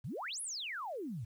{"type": "exponential two-way sweep", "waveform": "sine", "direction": "up then down", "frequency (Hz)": [99.5, 11250, 99.5], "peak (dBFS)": -38, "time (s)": [0.04, 1.25], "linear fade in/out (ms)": 10, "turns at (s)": 0.41, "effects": ["11-bit"]}